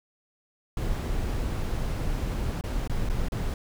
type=noise with dropouts; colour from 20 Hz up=brown; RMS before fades=-28 dBFS; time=0.77-3.54 s; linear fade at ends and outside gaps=2 ms; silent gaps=2.611-2.638 / 2.876-2.896 / 3.09-3.098 / 3.285-3.32 s; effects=none